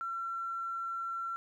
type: tone with tanh clipping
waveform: triangle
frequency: 1356 Hz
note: E6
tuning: 49 cents sharp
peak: -34 dBFS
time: 0.01-1.36 s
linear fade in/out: 0 ms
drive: 3 dB
effects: none